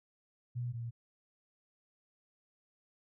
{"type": "tone pair in turn", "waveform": "sine", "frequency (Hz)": [121.7, 117.31], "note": ["B2", "A#2"], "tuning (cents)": [-25, 11], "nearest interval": "minor second", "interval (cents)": 64, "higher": "first", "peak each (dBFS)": [-34, -37], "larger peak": "first", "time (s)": [[0.55, 0.73], [0.73, 0.91]], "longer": "neither", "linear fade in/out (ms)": 20, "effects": []}